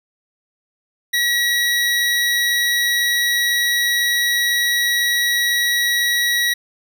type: tone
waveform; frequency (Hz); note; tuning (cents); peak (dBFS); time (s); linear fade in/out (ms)
25% pulse; 1918; A#6; +49; -12; 1.13-6.54; 10
effects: none